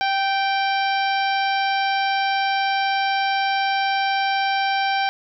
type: harmonic tone with a mistuned harmonic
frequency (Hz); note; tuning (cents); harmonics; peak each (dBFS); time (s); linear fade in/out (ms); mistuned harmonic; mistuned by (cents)
784; G5; 0; 1 / 2 / 3 / 4 / 5 / 6 / 7; -20 / -26 / -28 / -31 / -34 / -35 / -36; 0.01-5.09; 0; 2; -17
effects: none